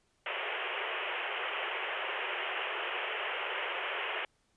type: band-pass noise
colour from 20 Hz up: white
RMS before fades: -36 dBFS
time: 0.26-4.25 s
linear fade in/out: 2 ms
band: 360 to 3100 Hz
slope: 96 dB/octave
effects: pink hiss -73 dBFS RMS until 4.56 s + resampled to 22050 Hz